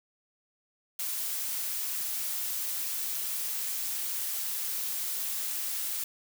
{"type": "noise", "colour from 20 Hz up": "blue", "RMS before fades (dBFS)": -33, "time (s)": [0.99, 6.04], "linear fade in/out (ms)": 5, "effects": []}